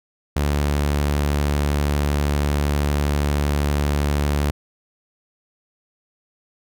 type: tone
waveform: sawtooth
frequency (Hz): 72.6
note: D2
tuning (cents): -19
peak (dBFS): -14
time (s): 0.36-4.51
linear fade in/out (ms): 5
effects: none